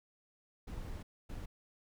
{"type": "noise bursts at uneven times", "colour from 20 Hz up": "brown", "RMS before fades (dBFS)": -43, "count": 2, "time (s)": [[0.67, 1.03], [1.29, 1.46]], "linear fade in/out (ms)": 10, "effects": []}